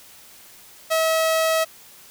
sawtooth tone, 644 Hz, E5, 41 cents flat, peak -14 dBFS, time 0.9-1.65 s, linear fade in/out 20 ms, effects white hiss -47 dBFS RMS until 2.1 s

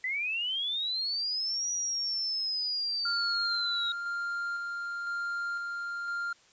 sine linear two-way sweep, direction up then down, 1975.5 to 5820 to 3795 Hz, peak -29 dBFS, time 0.04-3.92 s, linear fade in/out 2 ms, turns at 1.7 s
triangle tone with tremolo, 1396 Hz, F6, 1 cent flat, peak -29 dBFS, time 3.05-6.33 s, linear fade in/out 5 ms, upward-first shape square, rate 0.99 Hz, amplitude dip 25%
effects white hiss -61 dBFS RMS until 6.52 s + resampled to 16000 Hz

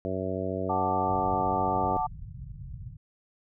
harmonic tone, 94 Hz, F#2, 28 cents sharp, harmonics 1 / 2 / 3 / 4 / 5 / 6 / 7, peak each -36 / -36 / -36 / -36 / -36 / -36 / -36 dBFS, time 0.05-1.97 s, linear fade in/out 0 ms
sine chord, D major, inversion first, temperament equal, 740 / 880 / 1174.7 Hz, F#5 / A5 / D6, 0 / 0 / 0 cents, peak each -29 / -29 / -33 dBFS, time 0.69-2.07 s, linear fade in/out 10 ms
white low-pass noise, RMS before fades -41 dBFS, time 1.07-2.97 s, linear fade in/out 10 ms, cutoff 150 Hz, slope 48 dB/octave
effects none

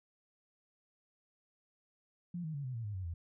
sine tone with pitch steps, 174.61 / 157.37 / 141.83 / 127.82 / 115.2 / 103.82 / 93.57 / 84.33 Hz, F3 / D#3 / C#3 / C3 / A#2 / G#2 / F#2 / E2, 0 / +20 / +40 / -40 / -20 / 0 / +20 / +40 cents, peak -37 dBFS, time 2.34-3.14 s, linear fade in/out 5 ms, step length 100 ms, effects none

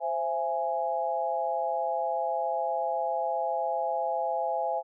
sine chord, C augmented, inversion none, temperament equal with one note detuned, 523.3 / 670.8 / 830.6 Hz, C5 / E5 / G#5, 0 / +30 / 0 cents, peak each -33 / -30 / -30 dBFS, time 0-4.83 s, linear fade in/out 50 ms, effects none

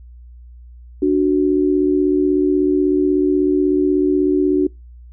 sine tone pair together, 293.7 / 370 Hz, D4 / F#4, 0 / 0 cents, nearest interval major third, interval 400 cents, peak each -15 dBFS, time 1.02-4.67 s, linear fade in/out 5 ms, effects noise-tail reverb RT60 0.2 s tail -25 dB re dry + added 60 Hz sine -37 dBFS peak until 5.12 s

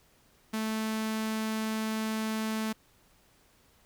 sawtooth tone with notch filter, 219.2 Hz, A3, 6 cents flat, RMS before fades -32 dBFS, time 0.53-2.73 s, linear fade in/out 10 ms, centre 520 Hz, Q 1.6, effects pink hiss -64 dBFS RMS until 3.85 s

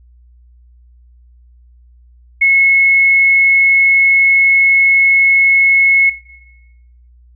sine tone, 2184 Hz, C#7, 26 cents flat, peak -7 dBFS, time 2.41-6.1 s, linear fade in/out 10 ms, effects noise-tail reverb RT60 1.0 s tail -17 dB re dry + added 60 Hz sine -42 dBFS peak until 7.35 s

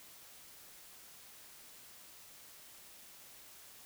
silence, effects white hiss -56 dBFS RMS until 3.85 s

